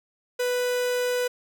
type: tone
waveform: 45% pulse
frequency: 494.8 Hz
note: B4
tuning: 3 cents sharp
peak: -23 dBFS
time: 0.39-1.28 s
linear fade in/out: 10 ms
effects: none